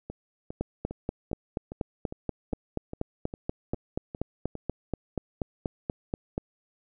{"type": "two click trains", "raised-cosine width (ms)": 2, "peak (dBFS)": [-23, -15], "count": [12, 25], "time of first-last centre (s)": [[0.1, 4.553], [0.61, 6.379]], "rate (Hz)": [2.47, 4.16], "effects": []}